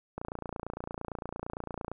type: click train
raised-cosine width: 1 ms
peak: -22 dBFS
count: 51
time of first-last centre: 0.18-1.916 s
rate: 28.8 Hz
effects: none